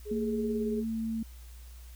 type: tone with tremolo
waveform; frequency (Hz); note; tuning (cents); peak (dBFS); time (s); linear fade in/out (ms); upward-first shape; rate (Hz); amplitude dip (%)
sine; 418; G#4; +11; -30; 0.05-0.84; 50; sine; 18; 40
type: tone with pitch glide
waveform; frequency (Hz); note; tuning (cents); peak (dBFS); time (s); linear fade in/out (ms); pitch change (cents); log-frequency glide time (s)
sine; 226.9 to 224.2; A#3 to A3; -47 to +33; -30; 0.11-1.23; 5; -20; 0.54-0.61
effects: added 60 Hz sine -45 dBFS peak until 1.95 s + white hiss -58 dBFS RMS until 1.95 s